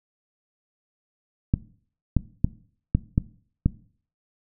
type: clicks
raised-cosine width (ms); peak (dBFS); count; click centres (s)
5; -6; 6; 1.539 / 2.167 / 2.445 / 2.95 / 3.179 / 3.66
effects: noise-tail reverb RT60 0.5 s tail -19 dB re dry